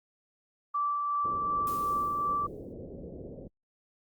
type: tone with tremolo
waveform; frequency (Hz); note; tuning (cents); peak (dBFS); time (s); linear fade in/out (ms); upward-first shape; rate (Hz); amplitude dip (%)
sine; 1164; D6; -16; -26; 0.74-2.47; 10; sine; 2.7; 25
type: low-pass noise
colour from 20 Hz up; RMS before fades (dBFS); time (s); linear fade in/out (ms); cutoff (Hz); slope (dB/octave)
white; -43; 1.24-3.48; 10; 540; 48
type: noise with exponential decay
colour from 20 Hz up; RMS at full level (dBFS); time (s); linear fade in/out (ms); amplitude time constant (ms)
blue; -43; 1.67-2.73; 1; 230
effects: Opus 32 kbps